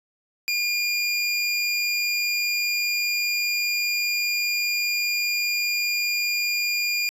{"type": "tone", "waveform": "25% pulse", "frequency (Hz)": 2415, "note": "D7", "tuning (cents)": 48, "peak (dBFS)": -18, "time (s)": [0.48, 7.09], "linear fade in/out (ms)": 0, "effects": ["resampled to 32000 Hz"]}